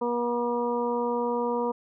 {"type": "harmonic tone", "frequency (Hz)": 239.9, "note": "A#3", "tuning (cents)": 50, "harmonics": [1, 2, 3, 4, 5], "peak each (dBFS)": [-31, -27, -39, -30, -39], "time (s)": [0.01, 1.72], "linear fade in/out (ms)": 10, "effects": []}